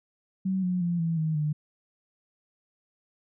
sine tone with pitch steps, 189.4 / 180.95 / 172.88 / 165.17 / 157.8 / 150.76 Hz, F#3 / F#3 / F3 / E3 / D#3 / D3, +41 / -38 / -17 / +4 / +25 / +46 cents, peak -24 dBFS, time 0.45-1.53 s, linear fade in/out 10 ms, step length 180 ms, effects none

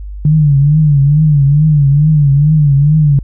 sine tone with vibrato, 146.83 Hz, D3, in tune, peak -5 dBFS, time 0.25-3.19 s, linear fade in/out 2 ms, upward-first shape triangle, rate 2.3 Hz, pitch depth 130 cents each way, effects added 50 Hz sine -22 dBFS peak until 3.23 s

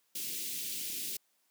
white band-stop noise, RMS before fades -38 dBFS, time 0.15-1.17 s, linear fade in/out 5 ms, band 380 to 2500 Hz, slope 24 dB/octave, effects white hiss -74 dBFS RMS until 1.5 s + high-pass 200 Hz 12 dB/octave

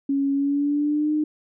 sine tone with pitch glide, 277.2 to 304 Hz, C#4 to D#4, 0 to -40 cents, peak -19 dBFS, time 0.09-1.24 s, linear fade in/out 5 ms, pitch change +160 cents, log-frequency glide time 0.33-1.12 s, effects none

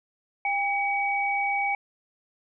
sine tone pair together, 801.5 / 2267 Hz, G5 / C#7, +38 / +38 cents, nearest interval octave + tritone, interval 1800 cents, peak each -26 / -26 dBFS, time 0.45-1.75 s, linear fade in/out 2 ms, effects none

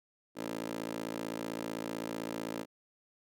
15% pulse tone with high-pass filter, 55.7 Hz, A1, 22 cents sharp, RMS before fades -39 dBFS, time 0.35-2.66 s, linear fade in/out 50 ms, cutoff 330 Hz, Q 3.1, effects none

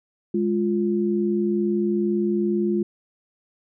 sine tone pair together, 206.9 / 349.2 Hz, G#3 / F4, -6 / 0 cents, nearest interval major sixth, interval 906 cents, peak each -22 dBFS, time 0.34-2.83 s, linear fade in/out 5 ms, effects none

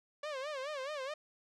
sawtooth tone with vibrato, 564 Hz, C#5, 30 cents sharp, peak -34 dBFS, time 0.23-1.14 s, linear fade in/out 5 ms, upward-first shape sine, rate 4.7 Hz, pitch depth 150 cents each way, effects low-pass 5000 Hz 12 dB/octave

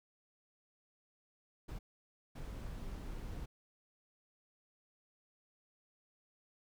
brown noise bursts at uneven times, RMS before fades -44 dBFS, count 2, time 1.68-1.79 / 2.35-3.46 s, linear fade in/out 10 ms, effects none

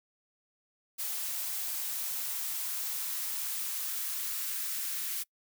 blue noise with high-pass filter sweep, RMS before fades -35 dBFS, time 0.98-5.24 s, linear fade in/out 20 ms, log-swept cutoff 530 to 1500 Hz, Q 1.3, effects noise-tail reverb RT60 0.1 s tail -25 dB re dry

